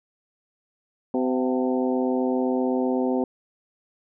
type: harmonic tone with a mistuned harmonic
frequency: 127.8 Hz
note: C3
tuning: 40 cents flat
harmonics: 2 / 3 / 4 / 5 / 6 / 7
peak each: -23 / -27 / -28 / -34 / -34 / -36 dBFS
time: 1.14-3.24 s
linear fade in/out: 2 ms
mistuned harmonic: 5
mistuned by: +85 cents
effects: none